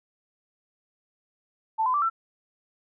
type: tone with pitch steps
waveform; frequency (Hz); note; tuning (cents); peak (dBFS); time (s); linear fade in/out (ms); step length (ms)
sine; 884 / 1015.4 / 1166.4 / 1339.9; A5 / B5 / D6 / E6; +8 / +48 / -12 / +28; -21; 1.78-2.1; 20; 80
effects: none